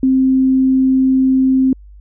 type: tone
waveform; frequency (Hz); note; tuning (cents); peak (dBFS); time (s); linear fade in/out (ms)
sine; 262.6; C4; +6; -9; 0.03-1.73; 2
effects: added 50 Hz sine -36 dBFS peak until 2 s